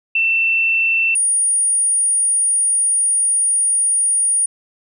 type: tone pair in turn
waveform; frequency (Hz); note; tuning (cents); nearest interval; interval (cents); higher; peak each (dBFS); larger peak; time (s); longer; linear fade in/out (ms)
sine; 2682 / 9558; E7 / D9; +29 / +29; octave + minor seventh; 2200; second; -13; neither; 0.15-1.15 / 1.15-4.46; second; 5
effects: none